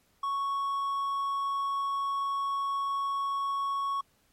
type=tone; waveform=triangle; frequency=1109 Hz; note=C#6; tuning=in tune; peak=-26 dBFS; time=0.23-4.01 s; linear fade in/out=5 ms; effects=pink hiss -68 dBFS RMS until 4.32 s + MP3 64 kbps